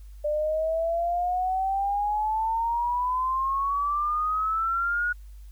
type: exponential sweep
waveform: sine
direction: up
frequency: 592 to 1459 Hz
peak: -23 dBFS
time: 0.24-5.13 s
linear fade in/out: 10 ms
effects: added 50 Hz sine -41 dBFS peak until 5.51 s + white hiss -64 dBFS RMS until 5.51 s